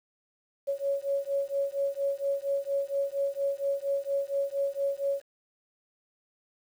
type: beating tone pair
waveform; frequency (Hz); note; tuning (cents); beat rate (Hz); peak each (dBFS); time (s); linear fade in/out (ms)
sine; 554.4 / 558.7; C#5 / C#5; 0 / +13; 4.3; -30; 0.67-5.22; 20
effects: 9-bit